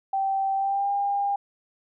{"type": "tone with pitch glide", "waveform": "sine", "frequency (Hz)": [778, 803.6], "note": ["G5", "G5"], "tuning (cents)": [-13, 43], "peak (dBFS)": -22, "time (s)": [0.13, 1.36], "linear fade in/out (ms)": 5, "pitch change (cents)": 56, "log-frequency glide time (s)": [0.55, 0.91], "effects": []}